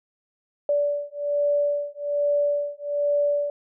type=beating tone pair; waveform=sine; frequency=579 / 580.2 Hz; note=D5 / D5; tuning=-25 / -21 cents; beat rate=1.2 Hz; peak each=-24 dBFS; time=0.69-3.5 s; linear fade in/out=2 ms; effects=none